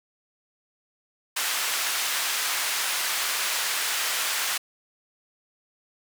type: band-pass noise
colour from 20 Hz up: pink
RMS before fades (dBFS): -27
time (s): 1.36-4.58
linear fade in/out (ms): 10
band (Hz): 1300 to 16000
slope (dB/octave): 12
effects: none